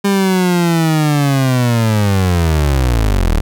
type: linear sweep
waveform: 30% pulse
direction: down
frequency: 201.1 to 35.26 Hz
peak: -8 dBFS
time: 0.04-3.41 s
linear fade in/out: 10 ms
effects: none